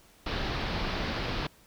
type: low-pass noise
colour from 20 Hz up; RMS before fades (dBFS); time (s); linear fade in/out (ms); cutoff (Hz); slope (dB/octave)
pink; -32; 0.26-1.47; 5; 4900; 48
effects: pink hiss -59 dBFS RMS until 1.66 s